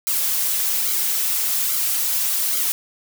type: noise with flanger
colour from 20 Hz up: blue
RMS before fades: -21 dBFS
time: 0.07-2.72 s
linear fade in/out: 0 ms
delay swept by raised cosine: 1.1 to 6.6 ms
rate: 1.2 Hz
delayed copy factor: -0.7
effects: none